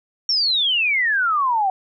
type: exponential sweep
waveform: sine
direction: down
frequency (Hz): 5588 to 745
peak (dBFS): -16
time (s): 0.29-1.7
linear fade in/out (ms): 2
effects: none